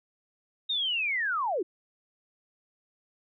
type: linear sweep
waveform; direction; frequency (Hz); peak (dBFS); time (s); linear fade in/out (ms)
sine; down; 3754 to 310.2; -26; 0.69-1.63; 10
effects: none